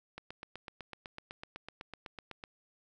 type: click train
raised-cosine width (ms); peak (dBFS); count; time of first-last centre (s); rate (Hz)
0.3; -27; 19; 0.18-2.438; 7.97
effects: none